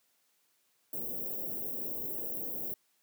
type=band-stop noise; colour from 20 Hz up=white; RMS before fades=-37 dBFS; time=0.93-2.74 s; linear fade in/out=2 ms; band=550 to 16000 Hz; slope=24 dB/octave; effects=white hiss -73 dBFS RMS until 3.02 s + high-pass 150 Hz 12 dB/octave